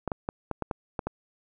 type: clicks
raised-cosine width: 1 ms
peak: -15 dBFS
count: 8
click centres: 0.077 / 0.118 / 0.289 / 0.513 / 0.623 / 0.712 / 0.992 / 1.07 s
effects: none